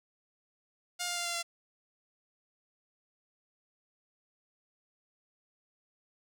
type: tone with pitch steps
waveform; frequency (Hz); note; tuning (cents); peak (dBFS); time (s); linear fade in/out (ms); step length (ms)
5% pulse; 709 / 702.9 / 696.8 / 690.8 / 684.8; F5 / F5 / F5 / F5 / F5; +26 / +11 / -4 / -19 / -34; -21; 0.99-1.43; 20; 88
effects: none